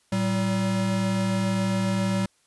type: tone pair together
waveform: square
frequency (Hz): 113.43 / 191.5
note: A#2 / G3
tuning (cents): -47 / -40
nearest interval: major sixth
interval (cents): 907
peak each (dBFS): -29 / -24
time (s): 0.12-2.26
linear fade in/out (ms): 5
effects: white hiss -65 dBFS RMS until 2.46 s + resampled to 24000 Hz